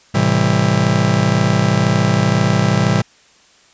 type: chord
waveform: 45% pulse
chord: A minor seventh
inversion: none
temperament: just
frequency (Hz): 110 / 132 / 165 / 198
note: A2 / C3 / E3 / G3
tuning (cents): 0 / +16 / +2 / +18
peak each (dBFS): -18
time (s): 0.14-3.02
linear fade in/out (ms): 10
effects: white hiss -50 dBFS RMS until 3.73 s + resampled to 16000 Hz